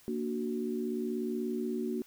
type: chord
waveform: sine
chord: Bb augmented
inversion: none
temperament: equal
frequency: 233.1 / 293.7 / 370 Hz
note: Bb3 / D4 / F#4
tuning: 0 / 0 / 0 cents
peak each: -34 / -39 / -35 dBFS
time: 0.08-2.02 s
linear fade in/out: 0 ms
effects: white hiss -60 dBFS RMS until 2.06 s